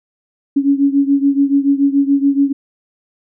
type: beating tone pair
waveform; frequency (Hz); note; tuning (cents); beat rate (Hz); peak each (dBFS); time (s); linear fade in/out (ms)
sine; 277.2 / 284.2; C#4 / C#4; 0 / +43; 7; -12 / -15; 0.56-2.53; 10
effects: none